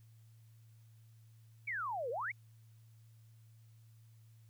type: exponential two-way sweep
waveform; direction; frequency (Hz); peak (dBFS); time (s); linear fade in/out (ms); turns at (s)
sine; down then up; 2367 to 449 to 2367; -36; 1.67-2.32; 10; 2.1
effects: added 112 Hz sine -58 dBFS peak until 4.49 s + white hiss -75 dBFS RMS until 4.49 s